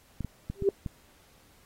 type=clicks; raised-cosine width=5 ms; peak=-21 dBFS; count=5; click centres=0.207 / 0.247 / 0.5 / 0.623 / 0.862 s
type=tone with exponential growth; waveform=sine; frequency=395.7 Hz; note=G4; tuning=16 cents sharp; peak=-16 dBFS; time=0.55-0.69 s; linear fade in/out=2 ms; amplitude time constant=29 ms
effects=pink hiss -61 dBFS RMS until 1.65 s + AAC 48 kbps